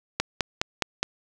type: click train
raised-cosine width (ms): 0.2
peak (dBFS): -5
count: 5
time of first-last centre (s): 0.2-1.03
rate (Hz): 4.82
effects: none